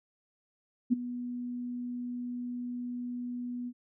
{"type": "tone with ADSR envelope", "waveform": "sine", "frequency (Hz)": 244.7, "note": "B3", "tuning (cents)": -16, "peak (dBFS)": -19, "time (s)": [0.9, 3.73], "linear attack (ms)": 28, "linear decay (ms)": 15, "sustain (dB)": -15, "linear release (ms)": 55, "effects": []}